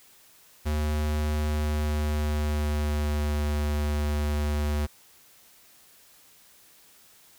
square tone with pitch glide, 75.6 to 74.17 Hz, D#2 to D2, -49 to +18 cents, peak -25 dBFS, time 0.65-4.87 s, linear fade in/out 20 ms, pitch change -33 cents, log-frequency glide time 1.48-3.45 s, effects white hiss -56 dBFS RMS until 7.38 s

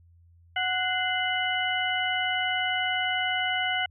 harmonic tone with a mistuned harmonic, 740 Hz, F#5, in tune, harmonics 1 / 2 / 3 / 4, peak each -30 / -30 / -30 / -30 dBFS, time 0.56-3.86 s, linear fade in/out 5 ms, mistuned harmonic 3, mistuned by -120 cents, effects added 85 Hz sine -54 dBFS peak until 3.9 s

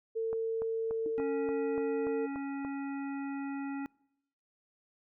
sine tone, 450.1 Hz, A4, 39 cents sharp, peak -30 dBFS, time 0.15-2.27 s, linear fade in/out 20 ms
click train, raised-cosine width 1 ms, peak -29 dBFS, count 9, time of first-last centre 0.33-2.649 s, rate 3.45 Hz
sine tone with exponential decay, 315.8 Hz, D#4, 26 cents sharp, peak -34 dBFS, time 1.06-1.16 s, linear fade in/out 1 ms, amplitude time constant 20 ms
harmonic tone, 277.2 Hz, C#4, in tune, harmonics 1 / 3 / 5 / 7 / 9, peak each -35 / -45 / -49 / -52 / -54 dBFS, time 1.18-3.86 s, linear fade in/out 0 ms
effects noise-tail reverb RT60 0.8 s tail -25 dB re dry

